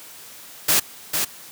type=noise with echo; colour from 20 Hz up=white; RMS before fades=-17 dBFS; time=0.68-0.8 s; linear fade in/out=10 ms; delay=450 ms; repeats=1; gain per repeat=-5 dB; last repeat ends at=1.25 s; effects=white hiss -42 dBFS RMS until 1.51 s + high-pass 100 Hz 12 dB/octave